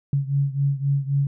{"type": "beating tone pair", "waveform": "sine", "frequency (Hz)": [138.59, 142.39], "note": ["C#3", "C#3"], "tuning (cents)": [0, 47], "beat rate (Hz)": 3.8, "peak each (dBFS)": [-21, -24], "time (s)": [0.13, 1.27], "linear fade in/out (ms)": 2, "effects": []}